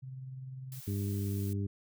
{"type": "tone with tremolo", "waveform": "sine", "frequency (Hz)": 130.81, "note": "C3", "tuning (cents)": 0, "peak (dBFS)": -39, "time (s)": [0.02, 0.81], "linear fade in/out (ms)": 20, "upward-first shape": "sine", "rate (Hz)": 20, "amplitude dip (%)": 40}
{"type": "noise", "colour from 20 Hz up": "blue", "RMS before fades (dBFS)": -49, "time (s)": [0.72, 1.53], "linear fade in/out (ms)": 0}
{"type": "harmonic tone", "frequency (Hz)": 99.7, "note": "G2", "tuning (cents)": 30, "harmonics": [1, 2, 3, 4], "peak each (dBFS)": [-32, -38, -42, -44], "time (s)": [0.87, 1.67], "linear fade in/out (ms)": 10}
{"effects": []}